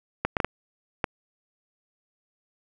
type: clicks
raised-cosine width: 0.5 ms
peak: -8 dBFS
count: 5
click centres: 0.25 / 0.368 / 0.402 / 0.446 / 1.042 s
effects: none